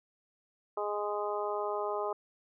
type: harmonic tone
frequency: 207.2 Hz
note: G#3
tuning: 4 cents flat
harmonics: 2 / 3 / 4 / 5 / 6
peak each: -35 / -37 / -38 / -39 / -40 dBFS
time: 0.77-2.13 s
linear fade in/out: 5 ms
effects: none